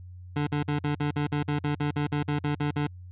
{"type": "tone bursts", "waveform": "25% pulse", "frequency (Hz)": 146.83, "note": "D3", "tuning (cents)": 0, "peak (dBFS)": -21, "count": 16, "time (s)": [0.36, 2.87], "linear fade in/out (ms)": 5, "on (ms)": 110, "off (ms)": 50, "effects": ["added 90 Hz sine -41 dBFS peak until 3.11 s", "resampled to 8000 Hz"]}